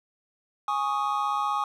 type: chord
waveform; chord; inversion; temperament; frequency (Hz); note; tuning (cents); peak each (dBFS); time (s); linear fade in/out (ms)
triangle; Ab suspended fourth; none; equal; 830.6 / 1108.7 / 1244.5; Ab5 / Db6 / Eb6; 0 / 0 / 0; -27; 0.68-1.64; 2
effects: none